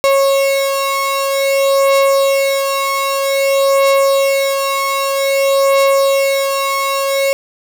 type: beating tone pair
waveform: 35% pulse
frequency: 548 / 548.52 Hz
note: C#5 / C#5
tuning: -20 / -18 cents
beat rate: 0.52 Hz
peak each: -11 / -15 dBFS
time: 0.04-7.33 s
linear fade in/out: 0 ms
effects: none